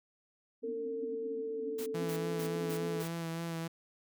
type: band-pass noise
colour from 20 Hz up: white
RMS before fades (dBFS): -46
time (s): 0.62-2.99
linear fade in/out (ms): 20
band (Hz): 250 to 290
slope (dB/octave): 96
type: tone with pitch glide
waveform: sine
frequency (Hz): 454.4 to 434.9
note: A#4 to A4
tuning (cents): -44 to -20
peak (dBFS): -35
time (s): 0.63-3.03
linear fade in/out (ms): 10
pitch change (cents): -76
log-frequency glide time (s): 0.88-2.67
type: noise bursts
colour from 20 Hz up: white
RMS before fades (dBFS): -46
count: 5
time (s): 1.78-3.08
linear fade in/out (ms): 10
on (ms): 84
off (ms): 220
type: tone with vibrato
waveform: sawtooth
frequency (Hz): 166.1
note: E3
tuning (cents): +13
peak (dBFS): -32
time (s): 1.94-3.68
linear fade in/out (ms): 10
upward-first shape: sine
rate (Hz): 3.5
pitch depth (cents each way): 22
effects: none